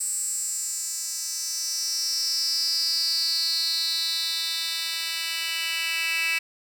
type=tone with high-pass filter sweep; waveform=10% pulse; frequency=328.6 Hz; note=E4; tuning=5 cents flat; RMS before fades=-27 dBFS; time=0-6.39 s; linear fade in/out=10 ms; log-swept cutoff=8000 to 2600 Hz; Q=7.1; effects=none

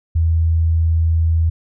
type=tone; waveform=sine; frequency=81.8 Hz; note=E2; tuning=13 cents flat; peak=-12 dBFS; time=0.15-1.5 s; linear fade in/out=10 ms; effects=none

